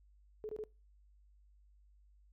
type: tone bursts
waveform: sine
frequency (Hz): 428.7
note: A4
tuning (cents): -45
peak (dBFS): -39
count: 3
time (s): 0.44-0.638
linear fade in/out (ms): 0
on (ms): 50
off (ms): 24
effects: noise-tail reverb RT60 0.3 s tail -23 dB re dry + added 50 Hz sine -62 dBFS peak until 2.32 s